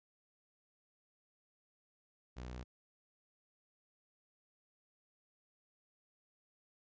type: tone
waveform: sawtooth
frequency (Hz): 61.74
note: B1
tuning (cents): 0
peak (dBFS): -40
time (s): 2.36-2.64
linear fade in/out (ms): 20
effects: resampled to 16000 Hz